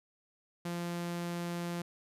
sawtooth tone, 172.8 Hz, F3, 18 cents flat, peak -31 dBFS, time 0.65-1.82 s, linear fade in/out 5 ms, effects resampled to 32000 Hz

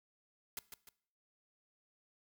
white noise with echo, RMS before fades -42 dBFS, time 0.57-0.59 s, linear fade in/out 2 ms, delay 150 ms, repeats 2, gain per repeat -7 dB, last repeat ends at 0.89 s, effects noise-tail reverb RT60 0.6 s tail -20 dB re dry

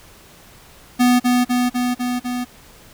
square tone with echo, 246.9 Hz, B3, in tune, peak -12 dBFS, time 0.99-1.2 s, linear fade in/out 20 ms, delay 250 ms, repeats 5, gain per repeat -2 dB, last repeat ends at 2.45 s, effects pink hiss -46 dBFS RMS until 2.93 s

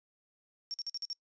sine tone bursts, 5510 Hz, F8, 24 cents flat, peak -35 dBFS, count 6, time 0.71-1.13 s, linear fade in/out 0 ms, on 30 ms, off 48 ms, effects noise-tail reverb RT60 0.1 s tail -25 dB re dry + resampled to 16000 Hz

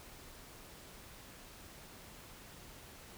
silence, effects pink hiss -54 dBFS RMS until 3.17 s

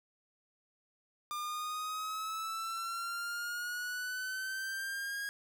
45% pulse exponential sweep, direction up, 1199 to 1642 Hz, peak -36 dBFS, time 1.31-5.29 s, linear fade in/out 0 ms, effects none

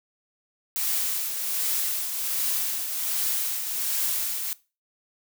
blue noise with tremolo, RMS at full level -25 dBFS, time 0.76-4.53 s, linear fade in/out 0 ms, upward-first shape triangle, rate 1.3 Hz, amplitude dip 50%, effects noise-tail reverb RT60 0.3 s tail -20 dB re dry

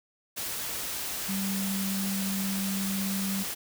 sine tone in noise, 194.6 Hz, G3, 12 cents flat, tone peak -29 dBFS, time 1.28-3.44 s, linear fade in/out 20 ms, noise white, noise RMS -34 dBFS, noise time 0.36-3.55 s, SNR +2 dB, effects none

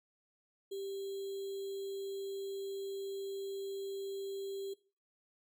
sine tone with sample-and-hold, 392 Hz, G4, in tune, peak -38 dBFS, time 0.71-4.74 s, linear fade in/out 10 ms, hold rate 3675 Hz, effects noise-tail reverb RT60 0.4 s tail -20 dB re dry

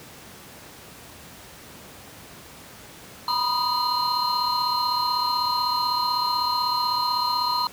triangle tone cluster, 965 / 1001 / 1238 / 4163 Hz, B5 / B5 / D#6 / C8, -40 / +23 / -9 / -10 cents, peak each -24 / -26 / -27 / -25 dBFS, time 3.28-7.67 s, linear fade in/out 2 ms, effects pink hiss -44 dBFS RMS until 7.72 s + high-pass 80 Hz 12 dB/octave

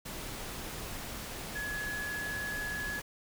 sine tone in noise, 1690 Hz, G#6, 30 cents sharp, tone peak -35 dBFS, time 1.55-3 s, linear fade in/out 10 ms, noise pink, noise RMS -41 dBFS, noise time 0.05-3.02 s, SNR +3 dB, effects none

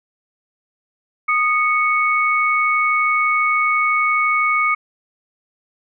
sine tone pair together, 1236.4 / 2217 Hz, D#6 / C#7, -11 / 0 cents, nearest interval minor seventh, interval 1011 cents, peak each -17 dBFS, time 1.28-4.75 s, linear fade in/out 10 ms, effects none

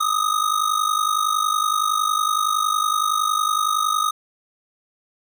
square ring-modulated tone, 1245 Hz, D#6, 1 cent sharp, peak -16 dBFS, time 0-4.11 s, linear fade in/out 10 ms, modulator 25.4 Hz, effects none

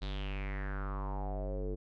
square tone with low-pass filter sweep, 49 Hz, G1, in tune, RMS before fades -37 dBFS, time 0.01-1.76 s, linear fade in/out 20 ms, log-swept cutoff 4000 to 400 Hz, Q 5.5, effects none

